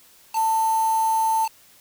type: tone with quantisation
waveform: sine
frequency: 890 Hz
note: A5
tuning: 20 cents sharp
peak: -18 dBFS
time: 0.33-1.49 s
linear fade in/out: 50 ms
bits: 5
effects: white hiss -53 dBFS RMS until 1.8 s